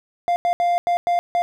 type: tone bursts at uneven times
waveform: triangle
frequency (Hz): 698.5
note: F5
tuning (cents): 0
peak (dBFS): -14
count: 6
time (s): 0.28-0.36 / 0.45-0.53 / 0.6-0.78 / 0.87-0.97 / 1.07-1.19 / 1.35-1.42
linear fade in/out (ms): 0
effects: none